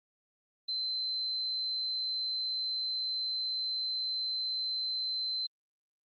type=tone; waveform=sine; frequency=4079 Hz; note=C8; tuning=45 cents flat; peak=-31 dBFS; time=0.68-5.47 s; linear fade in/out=10 ms; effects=Opus 32 kbps